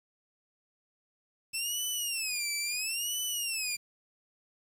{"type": "tone with vibrato", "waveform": "15% pulse", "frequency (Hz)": 2637, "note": "E7", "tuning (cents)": 0, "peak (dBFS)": -24, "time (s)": [1.53, 3.77], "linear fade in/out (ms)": 20, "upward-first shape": "sine", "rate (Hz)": 0.74, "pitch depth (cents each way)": 220, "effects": ["9-bit"]}